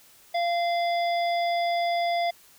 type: harmonic tone with a mistuned harmonic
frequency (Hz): 690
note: F5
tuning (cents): -21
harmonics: 1 / 3 / 5 / 7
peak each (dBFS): -23 / -33 / -37 / -40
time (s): 0.34-2.31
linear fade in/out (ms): 10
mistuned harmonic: 7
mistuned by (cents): +27
effects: white hiss -55 dBFS RMS until 2.58 s